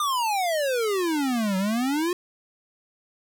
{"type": "exponential two-way sweep", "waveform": "square", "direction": "down then up", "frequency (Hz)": [1223, 185, 364.5], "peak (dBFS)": -23, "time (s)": [0, 2.13], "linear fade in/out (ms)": 2, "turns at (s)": 1.57, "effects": []}